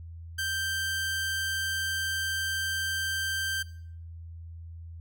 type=tone; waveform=sawtooth; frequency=1568 Hz; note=G6; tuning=in tune; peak=-25 dBFS; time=0.38-3.63 s; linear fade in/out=10 ms; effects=noise-tail reverb RT60 0.6 s tail -19 dB re dry + added 83 Hz sine -40 dBFS peak until 5 s